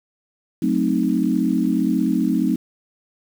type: chord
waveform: sine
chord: F# diminished seventh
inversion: none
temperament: equal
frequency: 185 / 220 / 261.6 / 311.1 Hz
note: F#3 / A3 / C4 / Eb4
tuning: 0 / 0 / 0 / 0 cents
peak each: -23 / -22 / -21 / -22 dBFS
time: 0.62-2.56 s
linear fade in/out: 5 ms
effects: 7-bit